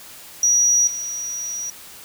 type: tone with level steps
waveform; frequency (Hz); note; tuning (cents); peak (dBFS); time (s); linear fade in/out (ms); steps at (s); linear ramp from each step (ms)
sine; 5790; F#8; -38; -13 / -25; 0.43-1.7; 2; 0.87; 5
effects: white hiss -41 dBFS RMS until 2.04 s